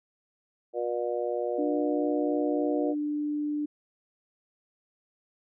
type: harmonic tone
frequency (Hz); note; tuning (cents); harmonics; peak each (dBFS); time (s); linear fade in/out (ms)
120; B2; -49; 3 / 4 / 5 / 6; -33 / -31 / -32 / -37; 0.73-2.95; 50
type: tone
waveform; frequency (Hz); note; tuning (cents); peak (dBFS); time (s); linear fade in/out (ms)
sine; 296.5; D4; +17; -27; 1.58-3.66; 10
effects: none